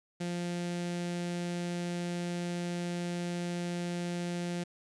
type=tone with notch filter; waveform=sawtooth; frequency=174.61 Hz; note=F3; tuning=in tune; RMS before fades=-35 dBFS; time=0.2-4.64 s; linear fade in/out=10 ms; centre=1100 Hz; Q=1.6; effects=resampled to 22050 Hz + 10-bit